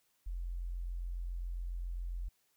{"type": "tone", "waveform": "sine", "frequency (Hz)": 43.65, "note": "F1", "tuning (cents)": 0, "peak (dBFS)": -36, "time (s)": [0.26, 2.29], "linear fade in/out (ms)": 10, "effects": ["white hiss -75 dBFS RMS until 2.56 s"]}